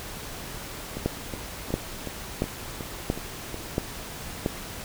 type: two click trains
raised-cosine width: 2 ms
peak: -19 / -10 dBFS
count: 8 / 6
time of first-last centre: 0.97-3.544 / 1.06-4.461 s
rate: 2.72 / 1.47 Hz
effects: pink hiss -38 dBFS RMS until 4.84 s